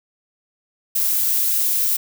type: noise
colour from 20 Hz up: violet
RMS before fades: -19 dBFS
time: 0.95-1.97 s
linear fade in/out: 10 ms
effects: none